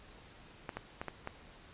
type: clicks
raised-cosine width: 0.5 ms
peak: -23 dBFS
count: 5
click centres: 0.692 / 0.77 / 1.015 / 1.083 / 1.274 s
effects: pink hiss -56 dBFS RMS until 1.73 s + resampled to 8000 Hz